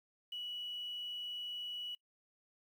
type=tone with quantisation; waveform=sine; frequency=2938 Hz; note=F#7; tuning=13 cents flat; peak=-40 dBFS; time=0.32-1.95 s; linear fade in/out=5 ms; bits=10; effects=noise-tail reverb RT60 0.1 s tail -23 dB re dry